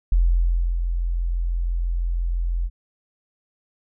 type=tone with ADSR envelope; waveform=sine; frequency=43 Hz; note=F1; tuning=26 cents flat; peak=-13 dBFS; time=0.12-2.7 s; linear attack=3 ms; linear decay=640 ms; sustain=-7 dB; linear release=48 ms; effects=none